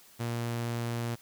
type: tone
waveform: sawtooth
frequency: 117.8 Hz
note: A#2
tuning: 19 cents sharp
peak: -27 dBFS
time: 0.19-1.16 s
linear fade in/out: 20 ms
effects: white hiss -57 dBFS RMS until 1.21 s